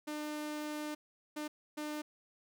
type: tone bursts at uneven times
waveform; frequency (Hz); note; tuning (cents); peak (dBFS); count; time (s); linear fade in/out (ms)
sawtooth; 300.9; D4; +42; -34; 3; 0.07-0.95 / 1.36-1.48 / 1.77-2.02; 10
effects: none